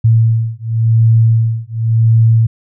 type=beating tone pair; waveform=sine; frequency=112.9 / 113.82 Hz; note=A2 / A#2; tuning=+45 / -41 cents; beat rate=0.92 Hz; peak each=-11 dBFS; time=0.04-2.47 s; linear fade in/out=10 ms; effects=none